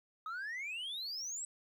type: exponential sweep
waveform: sine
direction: up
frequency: 1244.5 to 7990 Hz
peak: -36 dBFS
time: 0.26-1.45 s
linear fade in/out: 2 ms
effects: tanh soft clip ceiling -38 dBFS + 12-bit